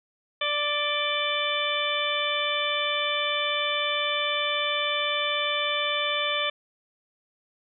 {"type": "harmonic tone with a mistuned harmonic", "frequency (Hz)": 587.3, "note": "D5", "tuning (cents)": 0, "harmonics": [1, 2, 3, 4, 5, 6], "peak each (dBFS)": [-31, -31, -34, -30, -31, -30], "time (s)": [0.41, 6.5], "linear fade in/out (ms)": 5, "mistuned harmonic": 5, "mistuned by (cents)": 47, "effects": []}